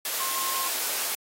sine tone in noise, 1068 Hz, C6, 35 cents sharp, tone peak -31 dBFS, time 0.2-0.68 s, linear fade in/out 2 ms, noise white, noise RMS -29 dBFS, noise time 0.05-1.15 s, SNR -5 dB, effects high-pass 400 Hz 12 dB/octave + AAC 48 kbps

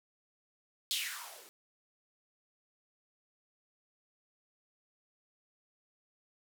violet noise with band-pass filter sweep, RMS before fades -40 dBFS, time 0.91-1.49 s, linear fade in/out 0 ms, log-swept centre 3800 to 320 Hz, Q 4.1, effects none

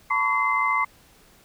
sine tone cluster, 889 / 1014 / 1127 / 2069 Hz, A5 / B5 / C#6 / C7, +18 / +45 / +28 / -20 cents, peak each -30 / -27 / -23 / -24 dBFS, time 0.1-0.85 s, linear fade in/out 10 ms, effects pink hiss -55 dBFS RMS until 1.44 s

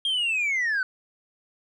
sine linear sweep, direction down, 3249 to 1480 Hz, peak -20 dBFS, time 0.05-0.83 s, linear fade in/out 2 ms, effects tanh soft clip ceiling -21 dBFS

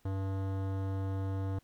sine tone with hard clipping, 96.5 Hz, G2, 27 cents flat, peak -34 dBFS, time 0.05-1.59 s, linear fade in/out 5 ms, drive 18 dB, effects pink hiss -69 dBFS RMS until 1.63 s

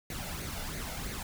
pink noise with flanger, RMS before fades -38 dBFS, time 0.1-1.23 s, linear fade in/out 2 ms, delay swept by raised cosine 0.46 to 1.45 ms, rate 3 Hz, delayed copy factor +0.6, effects none

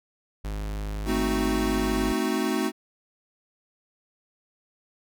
45% pulse tone, 51.6 Hz, G#1, 10 cents flat, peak -29 dBFS, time 0.44-2.13 s, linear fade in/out 10 ms
square chord, A diminished seventh, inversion none, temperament equal, 220 / 261.6 / 311.1 / 370 Hz, A3 / C4 / Eb4 / Gb4, 0 / 0 / 0 / 0 cents, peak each -30 dBFS, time 1.05-2.72 s, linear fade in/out 50 ms
effects none

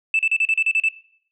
sine tone bursts, 2638 Hz, E7, 1 cent sharp, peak -14 dBFS, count 9, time 0.14-0.887 s, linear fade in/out 2 ms, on 51 ms, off 36 ms, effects noise-tail reverb RT60 0.6 s tail -19 dB re dry + tanh soft clip ceiling -11 dBFS

